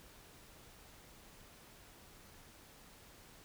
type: silence
effects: pink hiss -59 dBFS RMS until 3.44 s